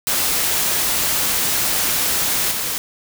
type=noise with level steps; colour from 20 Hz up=white; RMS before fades=-19 / -23 dBFS; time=0.07-2.78 s; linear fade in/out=0 ms; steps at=2.51 s; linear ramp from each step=5 ms; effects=none